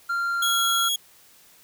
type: tone with pitch glide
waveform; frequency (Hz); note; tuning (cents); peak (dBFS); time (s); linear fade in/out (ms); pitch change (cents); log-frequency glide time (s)
triangle; 1387 to 1373.4; F6 to F6; -12 to -29; -21; 0.09-0.89; 10; -17; 0.41-0.64
type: tone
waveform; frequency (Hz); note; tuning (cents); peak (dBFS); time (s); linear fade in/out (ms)
sawtooth; 3322; G#7; 0; -19; 0.42-0.96; 5
effects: white hiss -54 dBFS RMS until 1.63 s